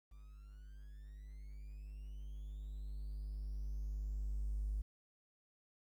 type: tone with level ramp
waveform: triangle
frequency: 50.7 Hz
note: G#1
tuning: 41 cents flat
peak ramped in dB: -51 to -32 dBFS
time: 0.11-4.82 s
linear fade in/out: 10 ms
effects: tanh soft clip ceiling -32 dBFS + 12-bit